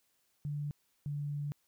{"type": "tone pair in turn", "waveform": "sine", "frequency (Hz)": [146.3, 145.21], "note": ["D3", "D3"], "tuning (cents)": [-6, -19], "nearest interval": "unison", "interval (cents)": 13, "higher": "first", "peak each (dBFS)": [-34, -34], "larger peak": "neither", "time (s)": [[0.45, 0.71], [1.06, 1.52]], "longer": "second", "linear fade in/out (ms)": 0, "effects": ["white hiss -75 dBFS RMS until 1.67 s"]}